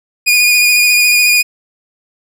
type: tone with vibrato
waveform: sawtooth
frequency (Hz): 2449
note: D#7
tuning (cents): -28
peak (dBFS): -4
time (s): 0.26-1.43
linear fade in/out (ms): 20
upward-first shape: square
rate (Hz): 14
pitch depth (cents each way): 17
effects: none